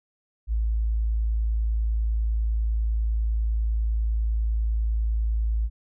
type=tone; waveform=sine; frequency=55 Hz; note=A1; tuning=in tune; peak=-21 dBFS; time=0.47-5.7 s; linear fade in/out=50 ms; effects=none